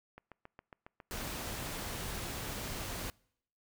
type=click train; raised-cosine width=0.5 ms; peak=-34 dBFS; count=15; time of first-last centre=0.18-2.098 s; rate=7.3 Hz
type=noise; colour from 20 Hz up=pink; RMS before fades=-40 dBFS; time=1.11-3.1 s; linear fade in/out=0 ms
effects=noise-tail reverb RT60 0.7 s tail -26 dB re dry